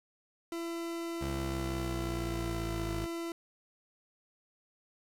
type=tone; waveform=40% pulse; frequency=336 Hz; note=E4; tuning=33 cents sharp; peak=-35 dBFS; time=0.52-3.32 s; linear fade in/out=2 ms
type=exponential sweep; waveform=20% pulse; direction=down; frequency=69.3 to 52.7 Hz; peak=-30 dBFS; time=1.21-3.06 s; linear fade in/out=5 ms
effects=resampled to 32000 Hz + 9-bit

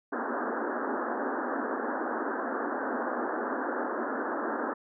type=band-pass noise; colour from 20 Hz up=pink; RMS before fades=-32 dBFS; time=0.12-4.74 s; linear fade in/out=10 ms; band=230 to 1700 Hz; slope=96 dB/octave; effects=none

